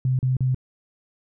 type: tone bursts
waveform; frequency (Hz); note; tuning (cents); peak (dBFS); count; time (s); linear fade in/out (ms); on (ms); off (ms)
sine; 129; C3; -24; -18; 3; 0.05-0.546; 2; 140; 38
effects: none